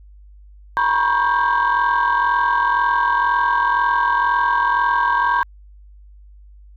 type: tone cluster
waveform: sine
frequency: 944 / 986 / 1093 / 1587 Hz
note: A#5 / B5 / C#6 / G6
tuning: +22 / -3 / -25 / +21 cents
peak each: -19 dBFS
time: 0.77-5.43 s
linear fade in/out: 0 ms
effects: tanh soft clip ceiling -9 dBFS + added 50 Hz sine -41 dBFS peak until 6.76 s